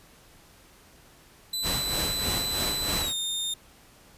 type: tone with pitch glide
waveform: sawtooth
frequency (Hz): 3998 to 3645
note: B7 to A#7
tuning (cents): +20 to -40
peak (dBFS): -25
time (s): 1.53-3.54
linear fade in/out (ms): 5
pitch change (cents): -160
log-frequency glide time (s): 3-3.14
type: noise with tremolo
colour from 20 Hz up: pink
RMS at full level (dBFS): -29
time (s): 1.62-3.14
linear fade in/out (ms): 50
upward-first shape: sine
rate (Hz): 3.2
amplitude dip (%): 60
effects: pink hiss -55 dBFS RMS until 4.17 s + resampled to 32000 Hz